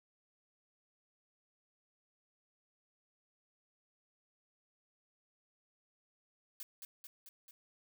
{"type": "noise with echo", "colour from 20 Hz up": "blue", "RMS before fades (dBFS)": -45, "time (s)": [6.6, 6.63], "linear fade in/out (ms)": 2, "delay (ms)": 220, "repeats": 4, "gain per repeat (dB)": -3, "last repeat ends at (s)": 7.51, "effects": []}